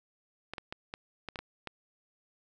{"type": "clicks", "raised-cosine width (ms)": 0.3, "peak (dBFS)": -22, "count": 8, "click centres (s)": [0.536, 0.582, 0.725, 0.939, 1.287, 1.358, 1.39, 1.673], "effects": []}